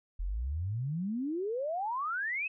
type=exponential sweep; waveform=sine; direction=up; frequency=40.07 to 2637 Hz; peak=-31 dBFS; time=0.19-2.48 s; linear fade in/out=10 ms; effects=none